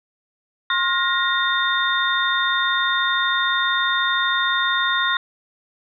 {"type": "tone cluster", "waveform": "sine", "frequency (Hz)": [1069, 1422, 1873, 3633], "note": ["C6", "F6", "A#6", "A#7"], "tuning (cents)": [37, 31, 8, -45], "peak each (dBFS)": -23, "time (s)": [0.7, 5.17], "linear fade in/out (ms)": 2, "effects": []}